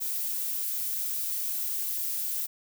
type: noise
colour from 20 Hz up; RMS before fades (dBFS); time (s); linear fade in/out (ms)
violet; -31; 0-2.47; 20
effects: none